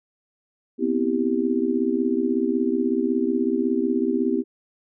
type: chord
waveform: sine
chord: C major seventh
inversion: third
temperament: just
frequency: 245.3 / 261.6 / 327 / 392.4 Hz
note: B3 / C4 / E4 / G4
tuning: -12 / 0 / -14 / +2 cents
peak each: -25 dBFS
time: 0.78-4.44 s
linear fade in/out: 50 ms
effects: none